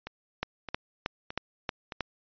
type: two click trains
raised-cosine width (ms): 0.3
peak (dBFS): -21 / -13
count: 4 / 6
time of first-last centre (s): 0.07-1.922 / 0.43-2.007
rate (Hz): 1.62 / 3.17
effects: resampled to 11025 Hz